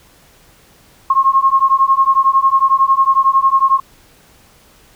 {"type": "beating tone pair", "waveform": "sine", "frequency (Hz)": [1072, 1083], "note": ["C6", "C#6"], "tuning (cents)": [42, -41], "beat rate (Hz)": 11, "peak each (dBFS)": -12, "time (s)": [1.1, 3.8], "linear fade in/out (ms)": 5, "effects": ["pink hiss -48 dBFS RMS until 4.95 s"]}